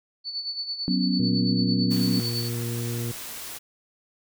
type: tone with tremolo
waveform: sine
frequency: 4475 Hz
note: C#8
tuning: 16 cents sharp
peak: -26 dBFS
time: 0.24-2.5 s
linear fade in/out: 50 ms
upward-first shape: sine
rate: 9 Hz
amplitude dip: 65%
type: chord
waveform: sine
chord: F# suspended fourth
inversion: none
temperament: just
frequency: 185 / 246.7 / 277.5 Hz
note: F#3 / B3 / C#4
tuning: 0 / -2 / +2 cents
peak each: -24 / -26 / -27 dBFS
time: 0.88-2.2 s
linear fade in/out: 0 ms
type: harmonic tone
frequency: 118.1 Hz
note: A#2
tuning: 23 cents sharp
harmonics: 1 / 2 / 3 / 4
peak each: -28 / -35 / -37 / -40 dBFS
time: 1.19-3.12 s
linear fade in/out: 10 ms
type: noise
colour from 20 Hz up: white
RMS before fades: -37 dBFS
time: 1.9-3.59 s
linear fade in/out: 20 ms
effects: none